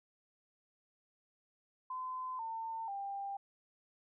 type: tone with pitch steps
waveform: sine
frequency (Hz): 1024 / 901.8 / 794.2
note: C6 / A5 / G5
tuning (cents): -38 / +42 / +22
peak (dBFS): -38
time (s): 1.9-3.37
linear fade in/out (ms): 5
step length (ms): 490
effects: none